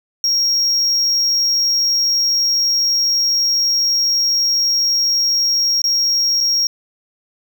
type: tone with dropouts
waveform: triangle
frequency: 5588 Hz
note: F8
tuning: in tune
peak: -12 dBFS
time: 0.24-6.67 s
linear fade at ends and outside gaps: 1 ms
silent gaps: 5.818-5.841 / 6.405-6.409 s
effects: none